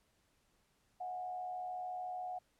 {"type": "tone with frequency modulation", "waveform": "sine", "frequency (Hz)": 730, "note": "F#5", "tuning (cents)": -24, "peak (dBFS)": -39, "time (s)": [1, 2.39], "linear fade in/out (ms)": 10, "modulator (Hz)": 86.4, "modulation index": 0.44, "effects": ["pink hiss -75 dBFS RMS until 2.59 s", "low-pass 12000 Hz 12 dB/octave"]}